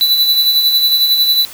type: tone with tremolo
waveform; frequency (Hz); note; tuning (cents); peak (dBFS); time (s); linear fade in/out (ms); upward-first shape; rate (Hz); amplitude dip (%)
square; 3973; B7; +10; -8; 0.01-1.45; 0; sine; 11; 45
effects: white hiss -33 dBFS RMS until 1.53 s